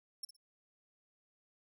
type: tone with echo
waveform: 25% pulse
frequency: 5400 Hz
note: E8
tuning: 41 cents sharp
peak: -34 dBFS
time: 0.23-0.25 s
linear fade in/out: 5 ms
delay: 58 ms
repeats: 2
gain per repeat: -13 dB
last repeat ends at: 0.366 s
effects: none